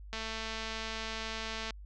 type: click train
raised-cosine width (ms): 0.2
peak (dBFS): -21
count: 351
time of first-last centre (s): 0.13-1.707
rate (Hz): 222
effects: added 50 Hz sine -45 dBFS peak until 1.85 s + low-pass 6000 Hz 12 dB/octave